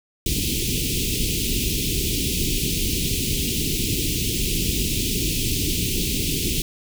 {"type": "band-stop noise", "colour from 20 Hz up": "pink", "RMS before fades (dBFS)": -23, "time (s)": [0.26, 6.62], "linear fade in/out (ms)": 2, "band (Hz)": [410, 2500], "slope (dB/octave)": 48, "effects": []}